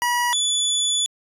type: tone pair in turn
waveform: 25% pulse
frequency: 967 / 3455 Hz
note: B5 / A7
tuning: -37 / -32 cents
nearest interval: octave + minor seventh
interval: 2205 cents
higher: second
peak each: -15 dBFS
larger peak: neither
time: 0.02-0.33 / 0.33-1.06 s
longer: second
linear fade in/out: 0 ms
effects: resampled to 32000 Hz

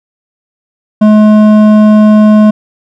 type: tone with hard clipping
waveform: sine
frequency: 213 Hz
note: G#3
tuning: 44 cents sharp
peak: -3 dBFS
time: 1.01-2.51 s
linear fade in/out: 10 ms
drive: 10 dB
effects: none

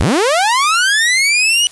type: linear sweep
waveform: sawtooth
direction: up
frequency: 42.04 to 2960 Hz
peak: -7 dBFS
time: 0-1.67 s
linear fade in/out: 0 ms
effects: white hiss -39 dBFS RMS until 1.71 s + resampled to 24000 Hz

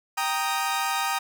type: chord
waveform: sawtooth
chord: Eb major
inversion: first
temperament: equal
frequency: 784 / 932.3 / 1244.5 Hz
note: G5 / Bb5 / Eb6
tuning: 0 / 0 / 0 cents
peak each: -25 dBFS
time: 0.17-1.19 s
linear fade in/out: 10 ms
effects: none

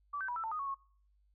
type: tone with pitch steps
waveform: sine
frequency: 1155 / 1542 / 972 / 1328 / 893 / 1240 / 1110 / 1094 Hz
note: D6 / G6 / B5 / E6 / A5 / D#6 / C#6 / C#6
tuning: -29 / -29 / -28 / +12 / +25 / -6 / +2 / -23 cents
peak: -35 dBFS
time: 0.13-0.746 s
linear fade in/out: 10 ms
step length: 77 ms
effects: noise-tail reverb RT60 0.5 s tail -23 dB re dry + added 50 Hz sine -67 dBFS peak until 1.34 s

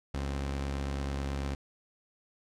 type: tone pair together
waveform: sawtooth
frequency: 69.2 / 261.3 Hz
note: C#2 / C4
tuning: -2 / -2 cents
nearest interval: octave + major seventh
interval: 2300 cents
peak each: -28 / -40 dBFS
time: 0.14-1.55 s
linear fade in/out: 5 ms
effects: low-pass 8000 Hz 12 dB/octave

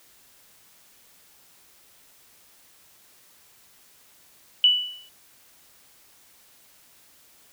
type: tone with exponential decay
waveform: sine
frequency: 2963 Hz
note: F#7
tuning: 2 cents sharp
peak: -11 dBFS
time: 4.64-5.09 s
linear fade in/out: 1 ms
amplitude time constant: 97 ms
effects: white hiss -56 dBFS RMS until 7.52 s

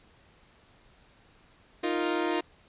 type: chord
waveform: sawtooth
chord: Eb suspended second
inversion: none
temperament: equal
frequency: 311.1 / 349.2 / 466.2 Hz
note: Eb4 / F4 / Bb4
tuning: 0 / 0 / 0 cents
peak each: -27 / -25 / -31 dBFS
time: 1.83-2.41 s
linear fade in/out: 10 ms
effects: pink hiss -60 dBFS RMS until 2.68 s + resampled to 8000 Hz

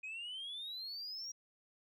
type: exponential sweep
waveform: sine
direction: up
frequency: 2489 to 5750 Hz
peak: -40 dBFS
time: 0.03-1.32 s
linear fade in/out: 10 ms
effects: tanh soft clip ceiling -40 dBFS

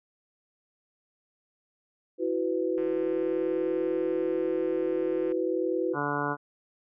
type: chord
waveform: sine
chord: E suspended second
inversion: none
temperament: equal with one note detuned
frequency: 329.6 / 370 / 498.8 Hz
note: E4 / F#4 / B4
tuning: 0 / 0 / +17 cents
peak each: -30 / -29 / -30 dBFS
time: 2.18-5.97 s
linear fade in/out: 50 ms
type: click train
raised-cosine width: 0.5 ms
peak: -32 dBFS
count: 382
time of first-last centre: 2.78-5.32 s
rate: 150 Hz
type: harmonic tone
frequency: 144.9 Hz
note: D3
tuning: 23 cents flat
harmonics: 1 / 2 / 3 / 4 / 5 / 6 / 7 / 8 / 9 / 10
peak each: -37 / -34 / -35 / -38 / -37 / -37 / -34 / -37 / -39 / -34 dBFS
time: 5.93-6.37 s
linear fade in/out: 50 ms
effects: none

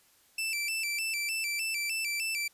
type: tone with vibrato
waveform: sawtooth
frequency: 2489 Hz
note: D#7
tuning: in tune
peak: -27 dBFS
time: 0.38-2.48 s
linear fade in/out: 5 ms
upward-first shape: square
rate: 3.3 Hz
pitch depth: 110 cents each way
effects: white hiss -64 dBFS RMS until 2.53 s + resampled to 32000 Hz

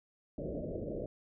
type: low-pass noise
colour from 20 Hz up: white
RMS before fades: -39 dBFS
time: 0.38-1.06 s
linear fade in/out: 2 ms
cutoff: 630 Hz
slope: 96 dB/octave
effects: none

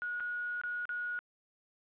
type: tone with dropouts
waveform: sine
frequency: 1451 Hz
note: F#6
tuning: 34 cents flat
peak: -34 dBFS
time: 0.02-1.19 s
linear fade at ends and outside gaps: 0 ms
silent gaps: 0.199-0.205 / 0.614-0.636 / 0.854-0.892 s
effects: resampled to 8000 Hz + 10-bit

